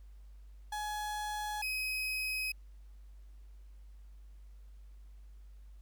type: tone pair in turn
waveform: 35% pulse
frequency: 842 / 2532 Hz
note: G#5 / D#7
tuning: +24 / +30 cents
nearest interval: octave + perfect fifth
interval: 1906 cents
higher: second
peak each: -34 / -32 dBFS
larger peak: second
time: 0.72-1.62 / 1.62-2.52 s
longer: neither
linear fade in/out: 5 ms
effects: added 50 Hz sine -50 dBFS peak until 5.81 s + pink hiss -74 dBFS RMS until 5.81 s